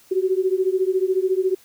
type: beating tone pair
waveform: sine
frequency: 370 / 384 Hz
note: F#4 / G4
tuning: 0 / -36 cents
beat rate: 14 Hz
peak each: -20 / -21 dBFS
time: 0.11-1.55 s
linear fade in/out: 10 ms
effects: white hiss -53 dBFS RMS until 1.64 s